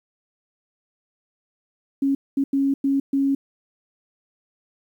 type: tone bursts at uneven times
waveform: sine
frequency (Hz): 275.1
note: C#4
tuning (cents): -13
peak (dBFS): -17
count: 5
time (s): 2.02-2.15 / 2.37-2.44 / 2.53-2.74 / 2.84-3 / 3.13-3.35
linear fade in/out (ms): 5
effects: 9-bit